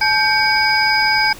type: tone cluster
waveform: sine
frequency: 859 / 1567 / 2254 / 4962 Hz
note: A5 / G6 / C#7 / D#8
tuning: -42 / -1 / +28 / -6 cents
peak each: -18 dBFS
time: 0.01-1.33 s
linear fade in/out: 5 ms
effects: pink hiss -37 dBFS RMS until 1.39 s